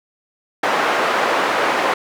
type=band-pass noise; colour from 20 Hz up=white; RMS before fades=-18 dBFS; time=0.63-1.94 s; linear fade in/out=5 ms; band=400 to 1300 Hz; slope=12 dB/octave; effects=none